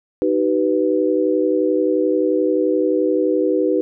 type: chord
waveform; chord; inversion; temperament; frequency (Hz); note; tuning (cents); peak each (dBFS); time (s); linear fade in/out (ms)
sine; Eb augmented; none; equal with one note detuned; 311.1 / 382.6 / 493.9; Eb4 / G4 / B4; 0 / -42 / 0; -19; 0.22-3.81; 0
effects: none